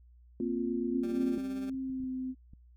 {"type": "chord", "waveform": "sine", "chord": "Bb suspended second", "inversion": "none", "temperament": "equal", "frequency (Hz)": [233.1, 261.6, 349.2], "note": ["Bb3", "C4", "F4"], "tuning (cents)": [0, 0, 0], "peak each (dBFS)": -34, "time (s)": [0.4, 1.38], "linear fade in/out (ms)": 2}
{"type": "tone with pitch glide", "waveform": "sine", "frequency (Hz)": [264.8, 258.3], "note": ["C4", "C4"], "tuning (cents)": [21, -22], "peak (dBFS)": -33, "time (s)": [0.92, 2.35], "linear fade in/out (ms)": 50, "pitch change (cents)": -43, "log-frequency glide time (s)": [1.8, 2.09]}
{"type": "tone with tremolo", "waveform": "20% pulse", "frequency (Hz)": 197, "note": "G3", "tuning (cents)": 9, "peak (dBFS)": -38, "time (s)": [1.03, 1.7], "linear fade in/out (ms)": 5, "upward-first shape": "sine", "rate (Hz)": 17, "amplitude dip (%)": 45}
{"type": "clicks", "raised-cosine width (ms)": 5, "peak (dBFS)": -40, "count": 5, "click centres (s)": [1.743, 1.899, 2.002, 2.038, 2.535]}
{"effects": ["added 60 Hz sine -55 dBFS peak until 2.76 s"]}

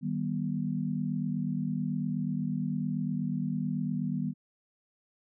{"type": "chord", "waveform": "sine", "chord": "Eb augmented", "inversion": "none", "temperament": "just", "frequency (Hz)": [155.56, 194.45, 243.1], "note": ["Eb3", "G3", "B3"], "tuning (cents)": [0, -14, -27], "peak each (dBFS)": -33, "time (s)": [0.01, 4.34], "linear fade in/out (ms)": 50, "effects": []}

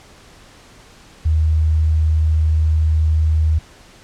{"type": "tone", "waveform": "sine", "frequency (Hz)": 78.5, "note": "D#2", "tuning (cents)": 16, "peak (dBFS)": -12, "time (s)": [1.25, 3.59], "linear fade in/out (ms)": 10, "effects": ["pink hiss -45 dBFS RMS until 4.03 s", "low-pass 8000 Hz 12 dB/octave"]}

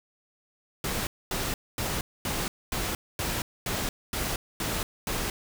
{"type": "noise bursts", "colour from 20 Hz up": "pink", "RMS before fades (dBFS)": -30, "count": 10, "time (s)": [0.84, 5.3], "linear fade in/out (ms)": 2, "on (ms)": 230, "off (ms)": 240, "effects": []}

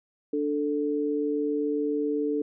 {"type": "tone pair together", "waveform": "sine", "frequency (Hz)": [293.7, 441], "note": ["D4", "A4"], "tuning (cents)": [0, 4], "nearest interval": "perfect fifth", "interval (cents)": 704, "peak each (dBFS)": -27, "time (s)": [0.33, 2.42], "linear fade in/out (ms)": 5, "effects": []}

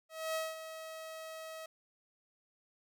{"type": "tone with ADSR envelope", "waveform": "sawtooth", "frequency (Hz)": 640, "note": "D#5", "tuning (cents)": 49, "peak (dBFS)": -29, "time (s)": [0.09, 1.66], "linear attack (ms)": 260, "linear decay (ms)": 200, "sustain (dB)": -11, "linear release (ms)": 4, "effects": []}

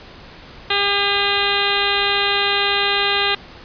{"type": "harmonic tone with a mistuned harmonic", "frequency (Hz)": 402.1, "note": "G4", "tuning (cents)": 44, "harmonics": [1, 2, 3, 4, 5, 6, 7, 8, 9, 10], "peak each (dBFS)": [-25, -25, -25, -25, -25, -25, -25, -25, -25, -25], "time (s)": [0.7, 3.35], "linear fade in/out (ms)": 5, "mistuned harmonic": 6, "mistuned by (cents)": 42, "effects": ["pink hiss -40 dBFS RMS until 3.64 s", "resampled to 11025 Hz"]}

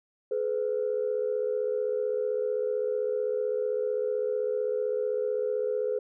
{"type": "tone pair together", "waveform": "sine", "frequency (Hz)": [426.3, 502], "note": ["G#4", "B4"], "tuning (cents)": [45, 28], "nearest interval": "minor third", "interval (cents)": 283, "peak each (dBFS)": -28, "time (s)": [0.31, 5.99], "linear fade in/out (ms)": 5, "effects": ["tanh soft clip ceiling -19 dBFS"]}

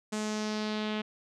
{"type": "tone with low-pass filter sweep", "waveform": "sawtooth", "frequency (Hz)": 213.7, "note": "G#3", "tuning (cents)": 50, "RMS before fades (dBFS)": -33, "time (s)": [0.12, 1.02], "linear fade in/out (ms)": 10, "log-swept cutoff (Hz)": [7900, 3100], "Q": 2.4, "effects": []}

